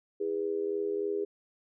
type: tone with amplitude modulation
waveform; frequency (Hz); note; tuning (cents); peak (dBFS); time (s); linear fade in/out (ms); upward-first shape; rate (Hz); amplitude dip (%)
sine; 407.5; G#4; -33; -25; 0.2-1.25; 10; sine; 83.3; 80
effects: none